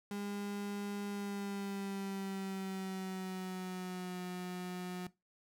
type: tone with pitch glide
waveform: 35% pulse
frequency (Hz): 202.9 to 180.76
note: G#3 to F#3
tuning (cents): -40 to -40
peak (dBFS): -37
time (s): 0.11-5.07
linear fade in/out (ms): 2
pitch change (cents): -200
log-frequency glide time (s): 1.07-4.22
effects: noise-tail reverb RT60 0.2 s tail -18 dB re dry